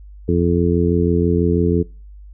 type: harmonic tone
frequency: 86.1 Hz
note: F2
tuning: 24 cents flat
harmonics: 1 / 2 / 3 / 4 / 5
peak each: -19 / -19 / -21 / -21 / -20 dBFS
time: 0.28-1.83 s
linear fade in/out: 10 ms
effects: noise-tail reverb RT60 0.4 s tail -25 dB re dry + added 50 Hz sine -36 dBFS peak until 2.33 s